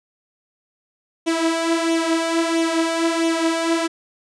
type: tone with flanger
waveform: sawtooth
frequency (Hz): 329.6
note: E4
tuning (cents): 0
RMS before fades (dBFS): -20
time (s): 1.26-3.88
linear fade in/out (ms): 20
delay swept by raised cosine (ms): 0.31 to 4.41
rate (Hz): 1.5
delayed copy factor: +0.6
effects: resampled to 22050 Hz